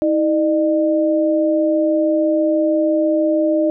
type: tone pair together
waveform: sine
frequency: 320.7 / 605.4 Hz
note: E4 / D#5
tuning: -48 / -48 cents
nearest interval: major seventh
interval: 1100 cents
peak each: -16 dBFS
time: 0.02-3.7 s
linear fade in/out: 0 ms
effects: none